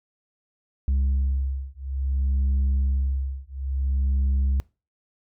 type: beating tone pair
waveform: sine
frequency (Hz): 67 / 67.58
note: C2 / C#2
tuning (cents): +42 / -43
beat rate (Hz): 0.58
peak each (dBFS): -22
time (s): 0.88-4.6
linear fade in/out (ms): 0
effects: noise-tail reverb RT60 0.3 s tail -25 dB re dry + tanh soft clip ceiling -18 dBFS

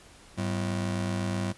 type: ring-modulated tone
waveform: 35% pulse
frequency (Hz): 146.83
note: D3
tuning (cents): 0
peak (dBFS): -23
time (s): 0.37-1.53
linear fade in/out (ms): 20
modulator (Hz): 43.9
effects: pink hiss -53 dBFS RMS until 1.57 s + resampled to 24000 Hz

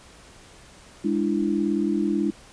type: tone cluster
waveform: sine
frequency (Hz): 205.8 / 296.3 / 334.6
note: G#3 / D4 / E4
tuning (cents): -16 / +15 / +26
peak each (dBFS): -25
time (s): 1.04-2.31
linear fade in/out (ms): 10
effects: pink hiss -49 dBFS RMS until 2.52 s + resampled to 22050 Hz

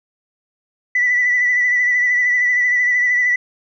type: tone with vibrato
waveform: sine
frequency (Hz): 1973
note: B6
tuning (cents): -2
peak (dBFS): -12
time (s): 0.95-3.36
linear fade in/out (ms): 5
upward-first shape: sine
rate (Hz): 13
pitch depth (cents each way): 31
effects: tanh soft clip ceiling -8 dBFS

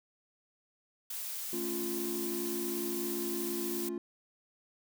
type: noise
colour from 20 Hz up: blue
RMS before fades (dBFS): -39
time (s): 1.1-3.89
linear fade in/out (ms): 5
type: chord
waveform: triangle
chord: A augmented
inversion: none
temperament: equal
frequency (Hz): 220 / 277.2 / 349.2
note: A3 / C#4 / E#4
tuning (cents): 0 / 0 / 0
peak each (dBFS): -39 / -40 / -34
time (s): 1.53-3.98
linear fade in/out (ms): 2
effects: none

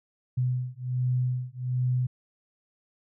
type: beating tone pair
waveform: sine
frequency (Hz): 125.3 / 126.6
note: B2 / B2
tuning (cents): +25 / +43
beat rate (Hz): 1.3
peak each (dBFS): -28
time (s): 0.37-2.07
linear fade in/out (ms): 10
effects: none

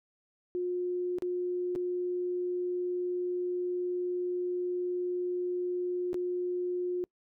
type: tone with dropouts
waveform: sine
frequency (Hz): 358.1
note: F4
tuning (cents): +43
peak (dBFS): -29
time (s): 0.55-7.04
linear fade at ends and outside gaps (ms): 0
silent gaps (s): 1.185-1.222 / 1.752-1.759 / 6.131-6.143
effects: noise-tail reverb RT60 0.1 s tail -26 dB re dry

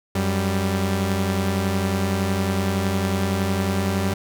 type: tone pair together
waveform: sawtooth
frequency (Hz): 92.57 / 196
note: F#2 / G3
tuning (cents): +1 / 0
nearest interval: octave + minor second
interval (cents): 1299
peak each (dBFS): -19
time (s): 0.15-4.14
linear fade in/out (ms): 5
effects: none

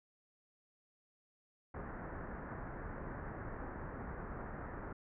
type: low-pass noise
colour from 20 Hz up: pink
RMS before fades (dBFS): -45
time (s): 1.74-4.93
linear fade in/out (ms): 5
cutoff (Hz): 1800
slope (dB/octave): 48
effects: none

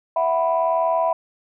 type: chord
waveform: sine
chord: E suspended second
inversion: none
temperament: equal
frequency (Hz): 659.3 / 740 / 987.8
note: E5 / F#5 / B5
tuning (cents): 0 / 0 / 0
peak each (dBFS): -19 / -24 / -21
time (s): 0.16-1.13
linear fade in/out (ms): 5
effects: tanh soft clip ceiling -9 dBFS

